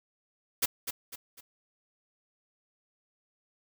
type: noise with echo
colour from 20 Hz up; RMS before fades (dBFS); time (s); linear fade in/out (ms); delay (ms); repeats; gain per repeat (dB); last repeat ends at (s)
white; -26; 0.62-0.66; 10; 250; 3; -8; 1.41
effects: none